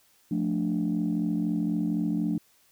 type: chord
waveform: sine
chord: D minor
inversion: first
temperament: just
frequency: 176.2 / 220.2 / 293.7 Hz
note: F3 / A3 / D4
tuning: +16 / +2 / 0 cents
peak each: -28 dBFS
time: 0.31-2.38 s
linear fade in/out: 5 ms
effects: tanh soft clip ceiling -18 dBFS + white hiss -63 dBFS RMS until 2.71 s